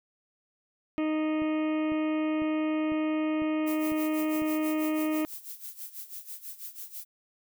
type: harmonic tone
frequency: 310.1 Hz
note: D#4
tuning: 6 cents flat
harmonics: 1 / 2 / 3 / 4 / 6 / 7 / 8 / 9 / 10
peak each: -26 / -35 / -45 / -41 / -47 / -46 / -45 / -51 / -54 dBFS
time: 0.98-5.25 s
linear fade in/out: 0 ms
type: click train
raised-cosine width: 3 ms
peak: -30 dBFS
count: 7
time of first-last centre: 1.42-4.42 s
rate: 2 Hz
type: noise with tremolo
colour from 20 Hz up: violet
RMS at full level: -39 dBFS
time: 3.66-7.05 s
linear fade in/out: 20 ms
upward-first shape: sine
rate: 6.1 Hz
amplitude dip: 80%
effects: none

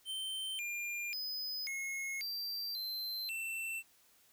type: tone with pitch steps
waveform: square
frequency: 3106 / 2400 / 5020 / 2169 / 4701 / 4101 / 2682 Hz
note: G7 / D7 / D#8 / C#7 / D8 / C8 / E7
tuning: -17 / +37 / +15 / -38 / +1 / -36 / +29 cents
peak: -38 dBFS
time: 0.05-3.83 s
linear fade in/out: 50 ms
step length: 540 ms
effects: white hiss -67 dBFS RMS until 4.32 s

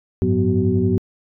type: tone cluster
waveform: sine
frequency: 95.3 / 106.3 / 180.8 / 245.8 / 378.2 Hz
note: G2 / G#2 / F#3 / B3 / F#4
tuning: -48 / +41 / -40 / -8 / +38 cents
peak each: -21 dBFS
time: 0.22-0.98 s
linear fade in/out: 0 ms
effects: tanh soft clip ceiling -4 dBFS

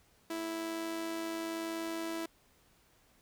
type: tone with amplitude modulation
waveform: sawtooth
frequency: 329.6 Hz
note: E4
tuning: in tune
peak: -30 dBFS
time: 0.3-2.26 s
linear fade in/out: 5 ms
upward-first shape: sine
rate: 101 Hz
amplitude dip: 40%
effects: pink hiss -67 dBFS RMS until 3.21 s

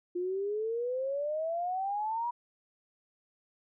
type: exponential sweep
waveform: sine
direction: up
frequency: 349.2 to 971 Hz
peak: -30 dBFS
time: 0.15-2.31 s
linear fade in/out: 10 ms
effects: none

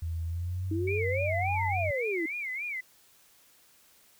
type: tone with pitch glide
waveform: sine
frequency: 82.41 to 93.58 Hz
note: E2 to F#2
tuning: 0 to +20 cents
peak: -30 dBFS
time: 0.02-1.91 s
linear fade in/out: 5 ms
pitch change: +220 cents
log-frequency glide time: 0.25-0.67 s
type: exponential two-way sweep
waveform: sine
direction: up then down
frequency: 312.1 to 932.3 to 312.1 Hz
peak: -29 dBFS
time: 0.71-2.26 s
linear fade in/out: 5 ms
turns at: 1.63 s
type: tone with vibrato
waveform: sine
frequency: 2217 Hz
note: C#7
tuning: in tune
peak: -32 dBFS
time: 0.87-2.81 s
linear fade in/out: 10 ms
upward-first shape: sine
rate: 3.5 Hz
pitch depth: 170 cents each way
effects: white hiss -61 dBFS RMS until 4.19 s

